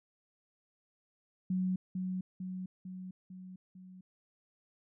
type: tone with echo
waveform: sine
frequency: 185 Hz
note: F#3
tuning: in tune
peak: -29 dBFS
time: 1.5-1.76 s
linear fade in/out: 5 ms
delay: 450 ms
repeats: 5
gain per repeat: -4 dB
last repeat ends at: 4.01 s
effects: none